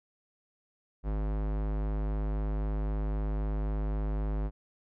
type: tone with low-pass filter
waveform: square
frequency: 51.91 Hz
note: G#1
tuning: in tune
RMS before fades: -31 dBFS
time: 1.03-4.51 s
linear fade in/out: 50 ms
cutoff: 1100 Hz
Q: 0.63
effects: none